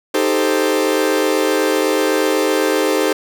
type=chord; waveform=40% pulse; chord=A half-diminished seventh; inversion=second; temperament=equal; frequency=311.1 / 392 / 440 / 523.3 Hz; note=Eb4 / G4 / A4 / C5; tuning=0 / 0 / 0 / 0 cents; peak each=-19 dBFS; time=0.14-3.13 s; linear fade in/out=5 ms; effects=none